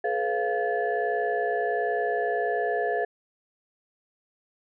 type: tone cluster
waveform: sine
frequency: 424.6 / 485.9 / 547 / 696 / 1726 Hz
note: G#4 / B4 / C#5 / F5 / A6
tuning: +38 / -28 / -23 / -6 / -34 cents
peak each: -28 / -31 / -35 / -27 / -32 dBFS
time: 0.04-3.05 s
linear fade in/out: 5 ms
effects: tanh soft clip ceiling -14 dBFS